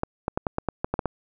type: clicks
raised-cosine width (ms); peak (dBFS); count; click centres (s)
1; -10; 10; 0.034 / 0.281 / 0.375 / 0.468 / 0.584 / 0.687 / 0.845 / 0.94 / 0.992 / 1.057
effects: none